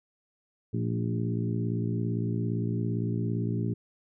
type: harmonic tone with a mistuned harmonic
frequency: 57.6 Hz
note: A#1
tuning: 20 cents flat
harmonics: 2 / 3 / 4 / 5 / 6 / 7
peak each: -29 / -33 / -35 / -37 / -39 / -40 dBFS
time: 0.73-3.74 s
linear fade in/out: 10 ms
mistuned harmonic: 4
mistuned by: -47 cents
effects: none